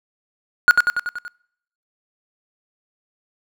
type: tone with echo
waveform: triangle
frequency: 1441 Hz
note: F#6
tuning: 46 cents flat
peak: -4 dBFS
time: 0.68-0.71 s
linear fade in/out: 0 ms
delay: 95 ms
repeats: 6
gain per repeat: -4 dB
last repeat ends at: 1.28 s
effects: noise-tail reverb RT60 0.7 s tail -24 dB re dry